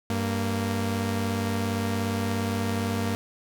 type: tone pair together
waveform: sawtooth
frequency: 97.3 / 231.4 Hz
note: G2 / A#3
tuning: -12 / -13 cents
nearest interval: octave + minor third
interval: 1499 cents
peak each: -24 dBFS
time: 0.1-3.15 s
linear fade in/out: 0 ms
effects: none